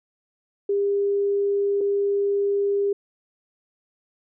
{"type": "tone pair in turn", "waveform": "sine", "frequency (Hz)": [401.8, 401.8], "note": ["G4", "G4"], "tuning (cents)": [43, 43], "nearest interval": "unison", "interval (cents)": 0, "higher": "neither", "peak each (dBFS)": -19, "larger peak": "neither", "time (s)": [[0.69, 1.81], [1.81, 2.93]], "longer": "neither", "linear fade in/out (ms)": 5, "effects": []}